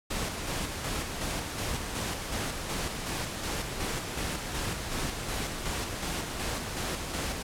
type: noise with tremolo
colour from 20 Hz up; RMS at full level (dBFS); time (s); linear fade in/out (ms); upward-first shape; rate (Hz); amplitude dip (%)
pink; -32; 0.1-7.43; 10; square; 2.7; 35
effects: low-pass 11000 Hz 12 dB/octave